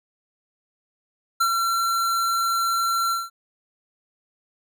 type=tone with ADSR envelope; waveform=square; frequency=1359 Hz; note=F6; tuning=48 cents flat; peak=-17 dBFS; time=1.4-3.3 s; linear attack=11 ms; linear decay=71 ms; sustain=-4 dB; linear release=190 ms; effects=none